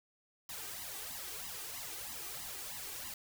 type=noise with flanger; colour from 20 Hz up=white; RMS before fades=-44 dBFS; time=0.49-3.14 s; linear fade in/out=2 ms; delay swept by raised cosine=0.99 to 2.59 ms; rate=3.1 Hz; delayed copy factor=+0.9; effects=none